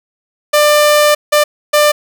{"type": "tone bursts at uneven times", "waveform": "sawtooth", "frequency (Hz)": 595, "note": "D5", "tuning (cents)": 22, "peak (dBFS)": -3, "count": 3, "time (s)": [[0.53, 1.15], [1.32, 1.44], [1.73, 1.92]], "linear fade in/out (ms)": 10, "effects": ["7-bit"]}